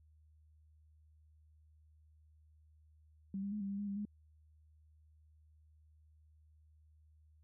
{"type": "tone with pitch steps", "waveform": "sine", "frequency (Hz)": [194.7, 199.9, 210.4, 197.3, 199.2, 204.5, 198.9, 207.1], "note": ["G3", "G3", "G#3", "G3", "G3", "G#3", "G3", "G#3"], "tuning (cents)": [-12, 34, 23, 11, 28, -26, 25, -5], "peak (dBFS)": -37, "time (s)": [3.34, 4.052], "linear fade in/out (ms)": 2, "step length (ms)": 89, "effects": ["added 77 Hz sine -63 dBFS peak until 7.43 s"]}